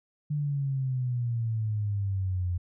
sine exponential sweep, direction down, 150 to 87.31 Hz, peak -26 dBFS, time 0.3-2.58 s, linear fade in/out 10 ms, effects none

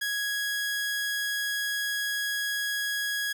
sawtooth tone, 1661.2 Hz, G#6, in tune, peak -24 dBFS, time 0.01-3.33 s, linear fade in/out 10 ms, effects none

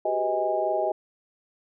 sine tone cluster, 376.7 / 400.9 / 497.3 / 631 / 819 Hz, F#4 / G4 / B4 / D#5 / G#5, +31 / +39 / +12 / +24 / -24 cents, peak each -31 / -33 / -33 / -25 / -29 dBFS, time 0.05-0.92 s, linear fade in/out 5 ms, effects none

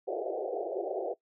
pink band-pass noise, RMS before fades -34 dBFS, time 0.07-1.14 s, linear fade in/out 10 ms, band 350 to 750 Hz, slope 96 dB/octave, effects noise-tail reverb RT60 0.1 s tail -19 dB re dry

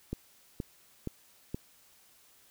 click train, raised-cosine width 3 ms, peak -21 dBFS, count 4, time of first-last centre 0.13-1.545 s, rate 2.12 Hz, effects white hiss -62 dBFS RMS until 2.5 s

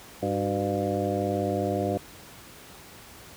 harmonic tone with a mistuned harmonic, 100 Hz, G2, 35 cents sharp, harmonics 1 / 2 / 3 / 4 / 5 / 6 / 7, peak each -32 / -32 / -32 / -32 / -32 / -32 / -32 dBFS, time 0.22-1.98 s, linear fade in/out 10 ms, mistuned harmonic 4, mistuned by -96 cents, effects pink hiss -47 dBFS RMS until 3.36 s + high-pass 60 Hz 12 dB/octave

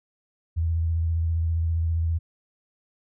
sine tone with vibrato, 82.41 Hz, E2, in tune, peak -21 dBFS, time 0.56-2.19 s, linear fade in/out 20 ms, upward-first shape sine, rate 15 Hz, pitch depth 31 cents each way, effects none

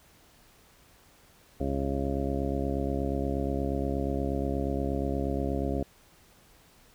harmonic tone, 68.4 Hz, C#2, 23 cents flat, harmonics 1 / 2 / 3 / 4 / 5 / 6 / 8 / 9 / 10, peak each -32 / -36 / -37 / -33 / -38 / -36 / -37 / -43 / -39 dBFS, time 1.6-5.83 s, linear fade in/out 5 ms, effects pink hiss -59 dBFS RMS until 6.94 s

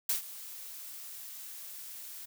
blue noise with ADSR envelope, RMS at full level -28 dBFS, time 0.09-2.26 s, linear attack 4 ms, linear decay 120 ms, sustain -17 dB, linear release 11 ms, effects none

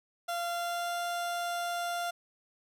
30% pulse tone with pitch glide, 690 to 695.6 Hz, F5 to F5, -21 to -7 cents, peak -29 dBFS, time 0.28-2.11 s, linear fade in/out 10 ms, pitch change +14 cents, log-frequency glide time 0.47-0.94 s, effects none

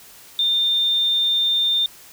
sine tone, 3610 Hz, A7, 44 cents sharp, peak -16 dBFS, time 0.39-1.86 s, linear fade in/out 2 ms, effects white hiss -45 dBFS RMS until 2.12 s

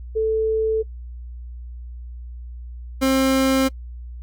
sine / 30% pulse tone pair in turn, 440 / 265.7 Hz, A4 / C4, 0 / +27 cents, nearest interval major sixth, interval 873 cents, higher first, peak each -17 / -13 dBFS, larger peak second, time 0.15-0.83 / 3.01-3.69 s, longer neither, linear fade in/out 20 ms, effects noise-tail reverb RT60 0.1 s tail -24 dB re dry + added 60 Hz sine -32 dBFS peak until 4.22 s

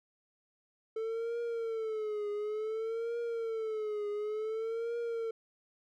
triangle tone with vibrato, 441.2 Hz, A4, 5 cents sharp, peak -31 dBFS, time 0.96-5.31 s, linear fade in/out 5 ms, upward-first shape triangle, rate 0.56 Hz, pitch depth 120 cents each way, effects none

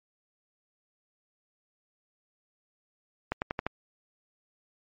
accelerating click train, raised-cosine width 0.5 ms, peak -14 dBFS, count 5, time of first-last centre 3.32-3.666 s, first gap 99 ms, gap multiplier 0.91, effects MP3 48 kbps

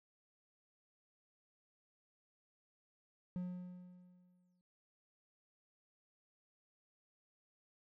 triangle tone with exponential decay, 180 Hz, F#3, 47 cents flat, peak -35 dBFS, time 3.36-4.61 s, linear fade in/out 0 ms, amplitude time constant 270 ms, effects none

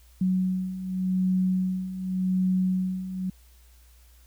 sine beating tone pair, 185 / 185.87 Hz, F#3 / F#3, 0 / +8 cents, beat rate 0.87 Hz, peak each -29 / -24 dBFS, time 0.21-3.3 s, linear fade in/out 5 ms, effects added 60 Hz sine -52 dBFS peak until 4.26 s + white hiss -61 dBFS RMS until 4.26 s

